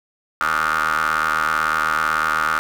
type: ring-modulated tone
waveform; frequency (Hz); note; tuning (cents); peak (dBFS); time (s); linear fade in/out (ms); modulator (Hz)
25% pulse; 78; D#2; +5; -11; 0.41-2.59; 0; 1330
effects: none